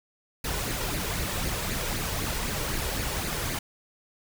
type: noise with flanger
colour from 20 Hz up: pink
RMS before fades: -30 dBFS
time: 0.44-3.59 s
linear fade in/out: 5 ms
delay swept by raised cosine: 0.44 to 2.14 ms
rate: 3.9 Hz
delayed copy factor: +0.5
effects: none

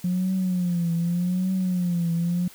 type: tone with vibrato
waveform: sine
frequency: 177.8 Hz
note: F3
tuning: 31 cents sharp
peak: -20 dBFS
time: 0.04-2.48 s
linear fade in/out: 5 ms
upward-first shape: triangle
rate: 0.84 Hz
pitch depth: 110 cents each way
effects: tanh soft clip ceiling -17 dBFS + white hiss -48 dBFS RMS until 2.54 s

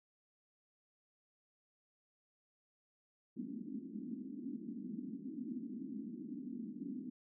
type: band-pass noise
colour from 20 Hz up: pink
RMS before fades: -45 dBFS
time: 3.36-7.1 s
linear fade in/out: 10 ms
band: 210 to 290 Hz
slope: 48 dB/octave
effects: none

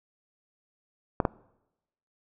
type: clicks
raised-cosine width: 1 ms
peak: -9 dBFS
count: 2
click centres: 1.202 / 1.252 s
effects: noise-tail reverb RT60 0.9 s tail -22 dB re dry

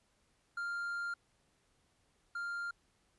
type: tone pair in turn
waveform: triangle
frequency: 1396.9 / 1396.9 Hz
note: F6 / F6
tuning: 0 / 0 cents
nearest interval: unison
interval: 0 cents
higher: neither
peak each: -34 / -35 dBFS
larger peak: first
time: 0.57-1.14 / 2.35-2.71 s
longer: first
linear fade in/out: 5 ms
effects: pink hiss -74 dBFS RMS until 3.18 s + resampled to 24000 Hz

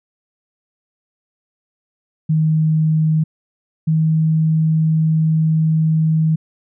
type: tone pair in turn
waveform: sine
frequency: 157.1 / 158.65 Hz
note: D#3 / D#3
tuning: +17 / +34 cents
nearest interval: unison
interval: 17 cents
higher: second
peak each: -12 dBFS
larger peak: neither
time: 2.29-3.24 / 3.87-6.36 s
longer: second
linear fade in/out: 10 ms
effects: none

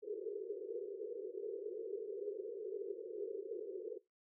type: band-pass noise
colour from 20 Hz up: pink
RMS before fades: -44 dBFS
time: 0.02-3.99 s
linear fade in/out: 20 ms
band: 370 to 480 Hz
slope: 96 dB/octave
effects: noise-tail reverb RT60 0.2 s tail -19 dB re dry

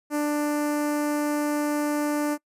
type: tone with notch filter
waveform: sawtooth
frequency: 295.6 Hz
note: D4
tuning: 11 cents sharp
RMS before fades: -25 dBFS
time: 0.1-2.38 s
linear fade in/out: 50 ms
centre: 3500 Hz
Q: 0.68
effects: noise-tail reverb RT60 0.1 s tail -24 dB re dry + resampled to 32000 Hz

